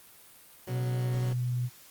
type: chord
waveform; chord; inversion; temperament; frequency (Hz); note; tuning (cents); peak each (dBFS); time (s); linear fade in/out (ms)
15% pulse; B suspended second; none; equal with one note detuned; 123.47 / 141.34 / 185; B2 / C#3 / F#3; 0 / +34 / 0; -37 / -39 / -34; 0.67-1.33; 5
type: tone with pitch glide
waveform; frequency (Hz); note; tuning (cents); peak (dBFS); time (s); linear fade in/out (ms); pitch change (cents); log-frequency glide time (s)
sine; 124.4 to 123.4; B2 to B2; +13 to -1; -27; 0.68-1.7; 50; -14; 0.93-1.54
effects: white hiss -54 dBFS RMS until 1.9 s + Opus 32 kbps